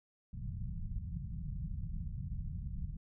pink low-pass noise, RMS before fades -40 dBFS, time 0.33-2.97 s, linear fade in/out 10 ms, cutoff 180 Hz, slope 48 dB/octave, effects none

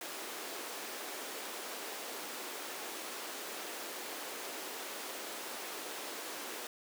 pink high-pass noise, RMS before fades -43 dBFS, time 0.01-6.67 s, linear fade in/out 2 ms, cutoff 310 Hz, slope 24 dB/octave, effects none

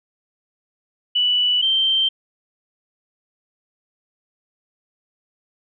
sine tone pair in turn, 2962 / 3132 Hz, F#7 / G7, +1 / -2 cents, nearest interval minor second, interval 97 cents, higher second, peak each -15 / -15 dBFS, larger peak neither, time 1.15-1.62 / 1.62-2.09 s, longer neither, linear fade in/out 10 ms, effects none

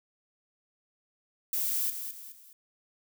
violet noise with echo, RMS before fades -30 dBFS, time 1.53-1.9 s, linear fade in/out 2 ms, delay 210 ms, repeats 3, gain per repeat -8 dB, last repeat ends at 2.53 s, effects none

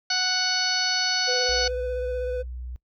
harmonic tone, 740 Hz, F#5, in tune, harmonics 1 / 2 / 3 / 4 / 5 / 6 / 7 / 8, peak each -32 / -28 / -33 / -33 / -35 / -24 / -33 / -32 dBFS, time 0.1-1.68 s, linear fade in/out 5 ms
triangle tone with vibrato, 499.9 Hz, B4, 21 cents sharp, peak -24 dBFS, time 1.27-2.43 s, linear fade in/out 20 ms, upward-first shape square, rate 16 Hz, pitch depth 13 cents each way
sine tone with pitch glide, 61 to 61.6 Hz, B1 to B1, -21 to -4 cents, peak -32 dBFS, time 1.49-2.76 s, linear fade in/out 0 ms, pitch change +17 cents, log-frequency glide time 1.61-1.97 s
effects noise-tail reverb RT60 0.1 s tail -22 dB re dry

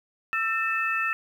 sine tone cluster, 1331 / 1802 / 2619 Hz, E6 / A6 / E7, +16 / +41 / -12 cents, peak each -28 dBFS, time 0.33-1.13 s, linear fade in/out 0 ms, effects 9-bit

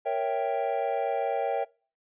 triangle chord, A# diminished seventh, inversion none, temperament equal, 466.2 / 554.4 / 659.3 / 784 Hz, A#4 / C#5 / E5 / G5, 0 / 0 / 0 / 0 cents, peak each -30 / -29 / -30 / -28 dBFS, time 0.05-1.65 s, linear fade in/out 20 ms, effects noise-tail reverb RT60 0.4 s tail -24 dB re dry + resampled to 8000 Hz

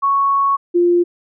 sine tone pair in turn, 1108.7 / 349.2 Hz, C#6 / F4, 0 / 0 cents, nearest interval octave + minor sixth, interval 2000 cents, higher first, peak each -12 / -10 dBFS, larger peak second, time 0.02-0.57 / 0.74-1.04 s, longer first, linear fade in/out 20 ms, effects none

